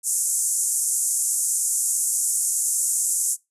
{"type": "band-pass noise", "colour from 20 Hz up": "pink", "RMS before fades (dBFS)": -23, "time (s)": [0.03, 3.37], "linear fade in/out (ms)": 50, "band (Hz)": [6800, 11000], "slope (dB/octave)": 48, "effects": ["noise-tail reverb RT60 0.2 s tail -22 dB re dry", "resampled to 32000 Hz"]}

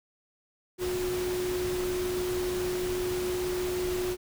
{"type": "tone in noise", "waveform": "sine", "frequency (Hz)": 362.7, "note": "F#4", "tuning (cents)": -34, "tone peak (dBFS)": -28, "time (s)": [0.78, 4.17], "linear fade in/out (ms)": 50, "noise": "pink", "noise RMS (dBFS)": -37, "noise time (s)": [0.78, 4.17], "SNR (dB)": 6, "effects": []}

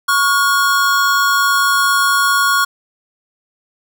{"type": "tone pair together", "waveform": "square", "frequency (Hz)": [1111.5, 1429], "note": ["C#6", "F6"], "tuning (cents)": [4, 39], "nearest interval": "major third", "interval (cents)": 435, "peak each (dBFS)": -15, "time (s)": [0.08, 2.65], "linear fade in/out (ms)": 10, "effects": []}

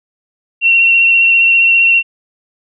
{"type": "tone with vibrato", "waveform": "sine", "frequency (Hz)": 2728, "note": "F7", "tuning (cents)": -41, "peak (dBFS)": -6, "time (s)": [0.61, 2.03], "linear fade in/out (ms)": 50, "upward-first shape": "triangle", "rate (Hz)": 15, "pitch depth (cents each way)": 22, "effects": []}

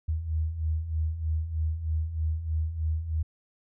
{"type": "beating tone pair", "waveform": "sine", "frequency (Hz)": [77, 80.2], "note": ["D#2", "E2"], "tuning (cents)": [-17, -47], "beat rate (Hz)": 3.2, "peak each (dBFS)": [-33, -27], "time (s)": [0.08, 3.23], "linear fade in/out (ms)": 10, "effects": []}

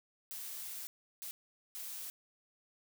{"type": "noise bursts at uneven times", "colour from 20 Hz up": "blue", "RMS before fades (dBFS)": -44, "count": 3, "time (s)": [[0.31, 0.87], [1.22, 1.31], [1.75, 2.1]], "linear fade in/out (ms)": 0, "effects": []}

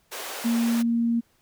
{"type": "high-pass noise", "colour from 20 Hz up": "pink", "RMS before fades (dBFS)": -35, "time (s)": [0.11, 0.83], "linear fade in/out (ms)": 20, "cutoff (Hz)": 420, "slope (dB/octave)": 24}
{"type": "tone", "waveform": "sine", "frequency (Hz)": 233.1, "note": "A#3", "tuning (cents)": 0, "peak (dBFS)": -20, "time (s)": [0.44, 1.21], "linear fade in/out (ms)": 20}
{"effects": ["pink hiss -65 dBFS RMS until 1.41 s"]}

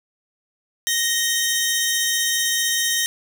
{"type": "tone pair together", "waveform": "15% pulse", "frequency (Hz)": [1864.7, 3113], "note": ["A#6", "G7"], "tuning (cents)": [0, -13], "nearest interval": "major sixth", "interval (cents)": 887, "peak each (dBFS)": -15, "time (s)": [0.87, 3.06], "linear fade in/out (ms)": 0, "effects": []}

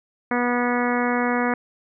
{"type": "harmonic tone", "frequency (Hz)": 243.8, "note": "B3", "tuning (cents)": -22, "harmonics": [1, 2, 3, 4, 5, 6, 7, 8, 9], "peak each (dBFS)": [-23, -26, -28, -29, -30, -31, -31, -32, -33], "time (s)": [0.31, 1.54], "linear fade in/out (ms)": 2, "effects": []}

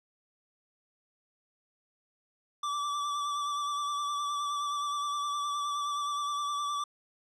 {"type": "tone with vibrato", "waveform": "square", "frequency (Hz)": 1162, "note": "D6", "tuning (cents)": -19, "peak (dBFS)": -31, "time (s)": [2.63, 6.84], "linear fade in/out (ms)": 5, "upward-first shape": "sine", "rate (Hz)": 9.6, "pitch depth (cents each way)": 27, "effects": ["low-pass 7000 Hz 12 dB/octave"]}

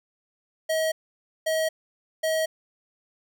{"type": "tone bursts", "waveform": "square", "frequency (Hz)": 637, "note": "D#5", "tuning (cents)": 41, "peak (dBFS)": -23, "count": 3, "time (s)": [0.69, 2.46], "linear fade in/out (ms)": 10, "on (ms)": 230, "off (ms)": 540, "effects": []}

